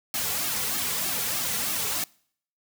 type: noise with flanger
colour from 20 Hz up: white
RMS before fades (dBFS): -28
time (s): 0.14-2.04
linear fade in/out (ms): 2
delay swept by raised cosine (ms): 2 to 3.3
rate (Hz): 3.2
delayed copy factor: -0.85
effects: noise-tail reverb RT60 0.6 s tail -25 dB re dry